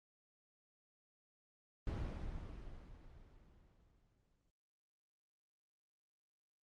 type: noise with exponential decay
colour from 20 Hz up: brown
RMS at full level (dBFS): -39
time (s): 1.87-4.5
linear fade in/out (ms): 2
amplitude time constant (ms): 570
effects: low-pass 5000 Hz 12 dB/octave + Opus 32 kbps